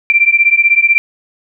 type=beating tone pair; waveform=sine; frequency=2349 / 2365 Hz; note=D7 / D7; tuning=0 / +12 cents; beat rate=16 Hz; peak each=-10 dBFS; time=0.1-0.98 s; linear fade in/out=0 ms; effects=none